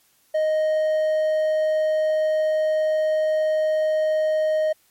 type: tone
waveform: triangle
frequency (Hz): 622.3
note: D#5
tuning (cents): 0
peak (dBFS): -16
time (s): 0.34-4.73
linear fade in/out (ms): 10
effects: white hiss -61 dBFS RMS until 4.9 s + MP3 64 kbps